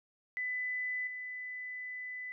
sine tone with level steps, 2000 Hz, B6, 21 cents sharp, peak -33 / -39 dBFS, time 0.37-2.32 s, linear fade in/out 0 ms, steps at 1.07 s, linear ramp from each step 2 ms, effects none

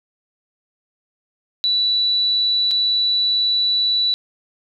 sine tone with dropouts, 3951 Hz, B7, in tune, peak -15 dBFS, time 1.64-4.14 s, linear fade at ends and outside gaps 0 ms, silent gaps 2.71-2.714 s, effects none

